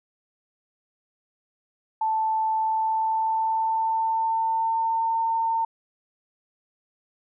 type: tone with pitch glide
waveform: sine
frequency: 880 to 906.3 Hz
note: A5 to A#5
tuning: 0 to -49 cents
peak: -21 dBFS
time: 2.01-5.65 s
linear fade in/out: 5 ms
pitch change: +51 cents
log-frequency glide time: 2.55-5.13 s
effects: none